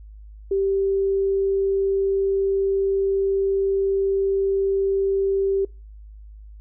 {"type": "tone", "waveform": "sine", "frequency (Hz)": 390.7, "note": "G4", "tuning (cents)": -6, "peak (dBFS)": -18, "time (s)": [0.51, 5.65], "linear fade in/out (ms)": 5, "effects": ["noise-tail reverb RT60 0.3 s tail -25 dB re dry", "added 52 Hz sine -39 dBFS peak until 6.6 s"]}